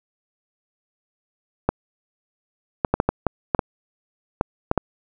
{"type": "clicks", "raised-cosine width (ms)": 1, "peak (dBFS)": -3, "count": 11, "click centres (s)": [1.69, 2.848, 2.94, 3.001, 3.09, 3.267, 3.548, 3.592, 4.411, 4.714, 4.777], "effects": []}